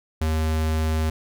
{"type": "tone", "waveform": "square", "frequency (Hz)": 78.9, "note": "D#2", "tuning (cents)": 25, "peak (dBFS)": -21, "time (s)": [0.21, 1.1], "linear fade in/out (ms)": 5, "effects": []}